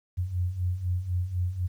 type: beating tone pair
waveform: sine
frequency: 87.31 / 91.31 Hz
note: F2 / F#2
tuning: 0 / -22 cents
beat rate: 4 Hz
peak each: -32 / -27 dBFS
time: 0.17-1.68 s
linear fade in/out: 20 ms
effects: 10-bit